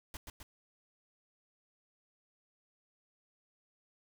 pink noise with echo, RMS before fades -44 dBFS, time 0.14-0.17 s, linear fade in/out 2 ms, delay 130 ms, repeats 2, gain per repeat -3 dB, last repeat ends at 0.43 s, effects none

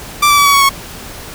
sawtooth tone with pitch steps, 1174.7 / 1159.9 / 1145.2 / 1130.8 / 1116.5 / 1102.4 Hz, D6 / D6 / D6 / C#6 / C#6 / C#6, 0 / -22 / -44 / +34 / +12 / -10 cents, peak -3 dBFS, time 0.22-0.694 s, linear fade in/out 10 ms, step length 79 ms, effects pink hiss -30 dBFS RMS until 1.34 s

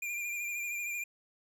square tone with vibrato, 2397 Hz, D7, 35 cents sharp, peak -35 dBFS, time 0.02-1.04 s, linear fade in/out 5 ms, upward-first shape triangle, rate 13 Hz, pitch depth 43 cents each way, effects none

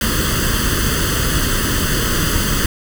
pink noise with comb filter, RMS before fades -17 dBFS, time 0.01-2.66 s, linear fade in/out 2 ms, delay 0.64 ms, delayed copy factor +0.85, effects none

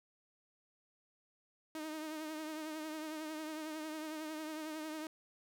sawtooth tone with vibrato, 311.1 Hz, D#4, in tune, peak -37 dBFS, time 1.75-5.07 s, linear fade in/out 2 ms, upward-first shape triangle, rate 11 Hz, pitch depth 50 cents each way, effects none

